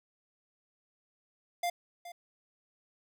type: tone with echo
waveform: square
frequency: 698.5 Hz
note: F5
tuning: in tune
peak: -30 dBFS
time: 1.63-1.7 s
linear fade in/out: 5 ms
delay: 420 ms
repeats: 1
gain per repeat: -14 dB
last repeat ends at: 2.12 s
effects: none